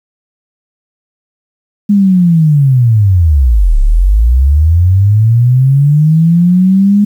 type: linear two-way sweep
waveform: sine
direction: down then up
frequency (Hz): 207.7 to 32.7 to 207.7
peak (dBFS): -4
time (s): 1.89-7.05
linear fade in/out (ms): 10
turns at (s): 3.79
effects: 7-bit